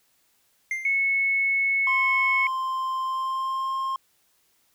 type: tone with exponential decay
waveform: triangle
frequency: 2098 Hz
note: C7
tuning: 4 cents sharp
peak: -21 dBFS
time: 0.71-1.13 s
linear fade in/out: 2 ms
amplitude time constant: 90 ms
type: tone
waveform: sine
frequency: 2199 Hz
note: C#7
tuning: 14 cents flat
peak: -20 dBFS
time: 0.85-2.47 s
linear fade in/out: 2 ms
type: tone with pitch glide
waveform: triangle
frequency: 1046.5 to 1064.2 Hz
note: C6 to C6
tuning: 0 to +29 cents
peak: -23 dBFS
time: 1.87-3.96 s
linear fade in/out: 2 ms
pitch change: +29 cents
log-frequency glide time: 3.04-3.76 s
effects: white hiss -66 dBFS RMS until 4.74 s